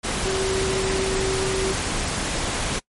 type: tone in noise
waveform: sine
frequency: 382.4 Hz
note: G4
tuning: 43 cents flat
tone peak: -23 dBFS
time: 0.25-1.74 s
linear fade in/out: 20 ms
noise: pink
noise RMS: -25 dBFS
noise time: 0.03-2.8 s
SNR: -1 dB
effects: noise-tail reverb RT60 0.1 s tail -23 dB re dry + MP3 48 kbps